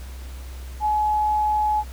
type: tone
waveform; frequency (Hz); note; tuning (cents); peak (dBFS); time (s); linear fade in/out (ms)
sine; 848; G#5; +36; -18; 0.8-1.84; 50
effects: added 64 Hz sine -33 dBFS peak until 1.92 s + pink hiss -46 dBFS RMS until 1.92 s